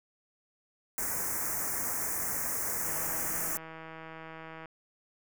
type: band-stop noise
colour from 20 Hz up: white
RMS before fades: -33 dBFS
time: 0.98-3.57 s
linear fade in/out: 0 ms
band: 2100 to 5900 Hz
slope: 48 dB/octave
type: click train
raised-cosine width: 0.5 ms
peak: -30 dBFS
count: 292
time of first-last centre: 2.85-4.657 s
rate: 161 Hz
effects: none